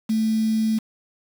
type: tone with quantisation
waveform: sine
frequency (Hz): 220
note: A3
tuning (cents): 0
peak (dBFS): -18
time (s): 0.09-0.79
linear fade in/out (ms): 10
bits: 6
effects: none